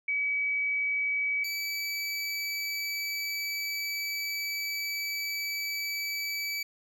sine / 25% pulse tone pair in turn, 2278 / 2299 Hz, C#7 / D7, +47 / -37 cents, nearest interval unison, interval 16 cents, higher second, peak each -26 / -27 dBFS, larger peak first, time 0.08-1.44 / 1.44-6.63 s, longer second, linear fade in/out 5 ms, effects none

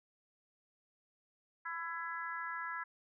harmonic tone, 334 Hz, E4, 23 cents sharp, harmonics 3 / 4 / 5 / 6, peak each -44 / -43 / -42 / -49 dBFS, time 1.65-2.84 s, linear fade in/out 10 ms, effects none

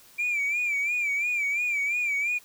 sine tone with vibrato, 2349 Hz, D7, in tune, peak -22 dBFS, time 0.18-2.39 s, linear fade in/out 20 ms, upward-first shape sine, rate 2.9 Hz, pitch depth 84 cents each way, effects tanh soft clip ceiling -22 dBFS + white hiss -54 dBFS RMS until 2.44 s

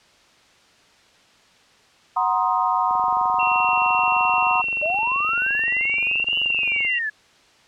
sine chord, C half-diminished seventh, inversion second, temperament equal with one note detuned, 740 / 946.4 / 1046.5 / 1244.5 Hz, Gb5 / Bb5 / C6 / Eb6, 0 / +26 / 0 / 0 cents, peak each -23 / -22 / -23 / -25 dBFS, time 2.16-4.62 s, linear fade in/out 10 ms
click train, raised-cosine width 1 ms, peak -25 dBFS, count 92, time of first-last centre 2.91-6.849 s, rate 23.1 Hz
sine tone with pitch glide, 2723 to 2771 Hz, F7 to F7, -44 to -14 cents, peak -21 dBFS, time 3.39-6.99 s, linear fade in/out 10 ms, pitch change +30 cents, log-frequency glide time 5.11-6.34 s
sine linear two-way sweep, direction up then down, 579 to 2960 to 1681 Hz, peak -22 dBFS, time 4.82-7.1 s, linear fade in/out 10 ms, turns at 6.38 s
effects white hiss -54 dBFS RMS until 7.67 s + low-pass 5000 Hz 12 dB/octave

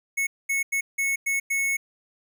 square tone bursts at uneven times, 2199 Hz, C#7, 14 cents flat, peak -23 dBFS, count 6, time 0.17-0.27 / 0.49-0.63 / 0.72-0.81 / 0.98-1.16 / 1.26-1.4 / 1.5-1.77 s, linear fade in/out 10 ms, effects none

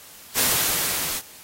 white noise with level ramp, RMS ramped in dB -19 to -28 dBFS, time 0.34-1.22 s, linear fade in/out 50 ms, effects white hiss -45 dBFS RMS until 1.43 s + AAC 48 kbps

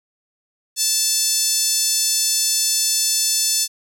5% pulse tone with high-pass filter, 880 Hz, A5, in tune, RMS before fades -19 dBFS, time 0.76-3.68 s, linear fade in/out 50 ms, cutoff 5000 Hz, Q 1.4, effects none

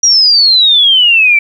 sine exponential sweep, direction down, 5790 to 2300 Hz, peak -4 dBFS, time 0.03-1.39 s, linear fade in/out 5 ms, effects 7-bit

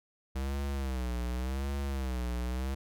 square tone with vibrato, 65 Hz, C2, 11 cents flat, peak -32 dBFS, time 0.35-2.75 s, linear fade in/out 10 ms, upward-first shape sine, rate 0.88 Hz, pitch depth 130 cents each way, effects none

